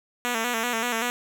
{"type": "tone with vibrato", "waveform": "5% pulse", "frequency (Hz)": 234.4, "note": "A#3", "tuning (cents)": 10, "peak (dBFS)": -13, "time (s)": [0.25, 1.1], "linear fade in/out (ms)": 0, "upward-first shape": "square", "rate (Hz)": 5.2, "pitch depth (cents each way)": 69, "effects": []}